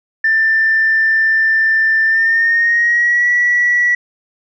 sine tone with pitch glide, 1781 to 1942.2 Hz, A6 to B6, +21 to -29 cents, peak -9 dBFS, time 0.24-3.95 s, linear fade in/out 5 ms, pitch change +150 cents, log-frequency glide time 2.05-3.29 s, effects tanh soft clip ceiling -5 dBFS

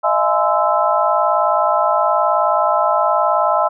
sine tone cluster, 618 / 677 / 842 / 1032 / 1316 Hz, D#5 / E5 / G#5 / C6 / E6, -12 / +46 / +24 / -24 / -3 cents, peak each -19 dBFS, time 0.03-3.69 s, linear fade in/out 20 ms, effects none

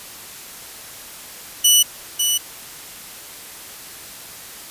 15% pulse tone with echo, 2960 Hz, F#7, in tune, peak -3 dBFS, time 1.64-1.83 s, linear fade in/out 10 ms, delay 550 ms, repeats 1, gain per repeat -6 dB, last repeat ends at 2.38 s, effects white hiss -37 dBFS RMS until 4.7 s + resampled to 32000 Hz

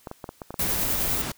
clicks, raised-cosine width 1 ms, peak -20 dBFS, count 7, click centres 0.072 / 0.114 / 0.242 / 0.291 / 0.418 / 0.506 / 0.542 s
violet noise with tremolo, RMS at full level -25 dBFS, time 0.59-1.22 s, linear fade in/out 5 ms, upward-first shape sine, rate 9.8 Hz, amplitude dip 35%
pink noise, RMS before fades -31 dBFS, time 0.59-1.32 s, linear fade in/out 5 ms
effects white hiss -58 dBFS RMS until 1.37 s

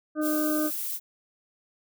harmonic tone, 305.7 Hz, D#4, 30 cents flat, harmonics 1 / 2 / 4 / 5, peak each -25 / -31 / -37 / -40 dBFS, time 0.15-0.71 s, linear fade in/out 50 ms
violet noise, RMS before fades -32 dBFS, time 0.21-1 s, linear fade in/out 50 ms
effects none

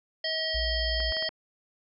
harmonic tone, 638 Hz, D#5, 43 cents sharp, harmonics 1 / 3 / 5 / 7 / 8, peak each -34 / -34 / -34 / -34 / -34 dBFS, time 0.24-1.29 s, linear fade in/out 5 ms
sine tone, 58.27 Hz, A#1, in tune, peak -29 dBFS, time 0.54-1.12 s, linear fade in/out 10 ms
clicks, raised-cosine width 0.5 ms, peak -26 dBFS, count 5, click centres 1.003 / 1.123 / 1.168 / 1.225 / 1.291 s
effects none

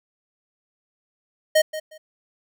square tone with echo, 622.3 Hz, D#5, in tune, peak -14 dBFS, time 1.55-1.62 s, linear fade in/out 10 ms, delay 180 ms, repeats 2, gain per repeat -14 dB, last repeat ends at 1.98 s, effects none

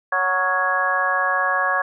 harmonic tone with a mistuned harmonic, 185 Hz, F#3, in tune, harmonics 3 / 4 / 5 / 6 / 7 / 8 / 9, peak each -28 / -26 / -32 / -22 / -33 / -31 / -21 dBFS, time 0.12-1.82 s, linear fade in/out 5 ms, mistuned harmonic 8, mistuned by -63 cents, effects none

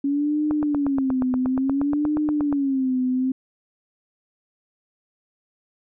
sine tone with vibrato, 277.2 Hz, C#4, in tune, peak -19 dBFS, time 0.04-3.32 s, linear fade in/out 5 ms, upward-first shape sine, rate 0.58 Hz, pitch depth 150 cents each way
click train, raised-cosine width 1 ms, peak -15 dBFS, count 18, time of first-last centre 0.51-2.527 s, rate 8.43 Hz
effects none

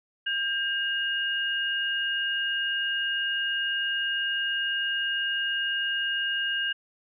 sine tone pair together, 1600 / 2851 Hz, G6 / F7, +35 / +35 cents, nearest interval minor seventh, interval 1000 cents, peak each -28 dBFS, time 0.26-6.73 s, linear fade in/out 10 ms, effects none

